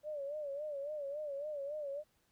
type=tone with vibrato; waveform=sine; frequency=581 Hz; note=D5; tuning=19 cents flat; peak=-38 dBFS; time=0.03-2.04 s; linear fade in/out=50 ms; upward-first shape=sine; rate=3.6 Hz; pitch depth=95 cents each way; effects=pink hiss -75 dBFS RMS until 2.31 s